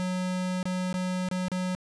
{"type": "tone with dropouts", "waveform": "square", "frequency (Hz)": 183.4, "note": "F#3", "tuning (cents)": -15, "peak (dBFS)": -28, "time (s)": [0, 1.75], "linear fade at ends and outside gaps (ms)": 0, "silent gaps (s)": [[0.629, 0.655], [0.928, 0.941], [1.287, 1.313], [1.483, 1.517]], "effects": ["resampled to 22050 Hz", "11-bit"]}